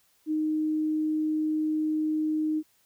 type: tone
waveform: sine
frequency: 309.7 Hz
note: D#4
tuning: 8 cents flat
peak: -24 dBFS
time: 0.26-2.63 s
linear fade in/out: 50 ms
effects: white hiss -66 dBFS RMS until 2.85 s